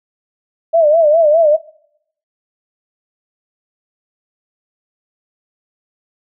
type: tone with vibrato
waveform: sine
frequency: 630 Hz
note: D#5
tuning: 21 cents sharp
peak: -7 dBFS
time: 0.73-1.57 s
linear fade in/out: 20 ms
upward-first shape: sine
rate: 4.9 Hz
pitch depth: 120 cents each way
effects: noise-tail reverb RT60 0.7 s tail -21 dB re dry